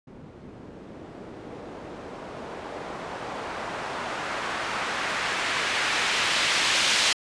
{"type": "noise with low-pass filter sweep", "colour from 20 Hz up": "blue", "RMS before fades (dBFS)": -29, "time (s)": [0.07, 7.13], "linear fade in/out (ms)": 5, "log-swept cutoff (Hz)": [220, 3600], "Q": 0.86, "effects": ["resampled to 22050 Hz"]}